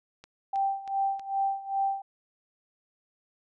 click train, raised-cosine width 0.2 ms, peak -30 dBFS, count 4, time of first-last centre 0.24-1.195 s, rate 3.14 Hz
sine tone with tremolo, 784 Hz, G5, in tune, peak -23 dBFS, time 0.53-2.02 s, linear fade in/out 5 ms, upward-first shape sine, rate 2.5 Hz, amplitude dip 85%
effects none

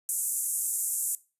pink band-pass noise, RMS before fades -30 dBFS, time 0.09-1.15 s, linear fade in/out 0 ms, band 7400 to 13000 Hz, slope 48 dB/octave, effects noise-tail reverb RT60 0.3 s tail -19 dB re dry + resampled to 32000 Hz

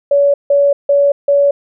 sine tone bursts, 567 Hz, C#5, 39 cents sharp, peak -7 dBFS, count 4, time 0.11-1.51 s, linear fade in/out 5 ms, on 230 ms, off 160 ms, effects none

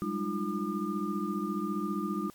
sine tone cluster, 191.1 / 205.9 / 304.5 / 345.7 / 1207 Hz, G3 / G#3 / D#4 / F4 / D6, -44 / -15 / -37 / -18 / +47 cents, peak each -37 / -34 / -36 / -37 / -37 dBFS, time 0.02-2.3 s, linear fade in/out 0 ms, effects white hiss -58 dBFS RMS until 2.34 s + MP3 96 kbps

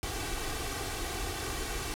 pink noise with comb filter, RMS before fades -35 dBFS, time 0.03-1.94 s, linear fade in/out 0 ms, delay 2.6 ms, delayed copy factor +0.65, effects low-pass 12000 Hz 12 dB/octave

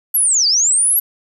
sine linear two-way sweep, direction down then up, 11840 to 4498 to 11840 Hz, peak -11 dBFS, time 0.14-1 s, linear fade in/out 10 ms, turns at 0.47 s, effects none

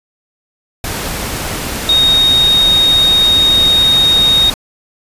sine tone in noise, 3729 Hz, A#7, in tune, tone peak -7 dBFS, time 1.89-4.5 s, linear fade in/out 2 ms, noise pink, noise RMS -20 dBFS, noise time 0.84-4.54 s, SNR +10 dB, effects resampled to 32000 Hz

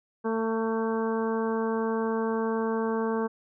harmonic tone with a mistuned harmonic, 224.1 Hz, A3, 32 cents sharp, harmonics 1 / 2 / 3 / 4 / 5 / 6 / 7, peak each -29 / -28 / -40 / -35 / -37 / -45 / -41 dBFS, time 0.24-3.28 s, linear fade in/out 20 ms, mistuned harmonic 7, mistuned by -16 cents, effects none

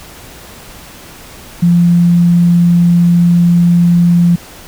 sine tone, 172.9 Hz, F3, 17 cents flat, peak -5 dBFS, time 1.62-4.36 s, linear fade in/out 10 ms, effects pink hiss -34 dBFS RMS until 4.67 s

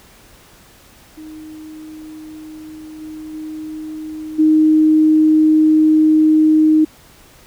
sine tone with level steps, 311.1 Hz, D#4, in tune, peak -31 / -28 / -25 / -8 dBFS, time 1.17-6.85 s, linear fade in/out 10 ms, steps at 3 / 3.33 / 4.38 s, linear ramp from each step 20 ms, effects pink hiss -46 dBFS RMS until 7.46 s

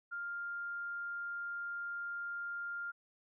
sine tone, 1400 Hz, F6, 4 cents sharp, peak -38 dBFS, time 0.11-2.92 s, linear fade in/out 20 ms, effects none

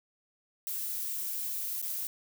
violet noise with dropouts, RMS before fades -35 dBFS, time 0.67-2.07 s, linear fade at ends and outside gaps 0 ms, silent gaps 1.816-1.826 s, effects none

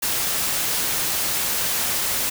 white noise, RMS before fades -23 dBFS, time 0.02-2.3 s, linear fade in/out 10 ms, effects none

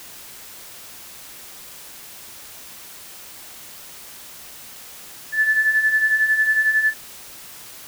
sine beating tone pair, 1736 / 1747 Hz, A6 / A6, -24 / -13 cents, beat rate 11 Hz, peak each -23 / -16 dBFS, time 5.32-6.94 s, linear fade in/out 50 ms, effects white hiss -40 dBFS RMS until 7.87 s

